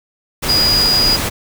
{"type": "tone in noise", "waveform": "sine", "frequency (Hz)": 4901, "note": "D#8", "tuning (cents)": -27, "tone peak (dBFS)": -11, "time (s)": [0.48, 1.17], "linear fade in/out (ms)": 20, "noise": "pink", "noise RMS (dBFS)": -19, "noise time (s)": [0.42, 1.3], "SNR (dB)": 5, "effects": []}